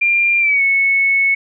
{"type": "tone with pitch glide", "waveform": "sine", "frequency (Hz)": [2390, 2204], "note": ["D7", "C#7"], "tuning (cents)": [30, -11], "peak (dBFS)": -11, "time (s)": [0.01, 1.35], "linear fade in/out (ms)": 10, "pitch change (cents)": -141, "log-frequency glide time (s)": [0.39, 0.62], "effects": []}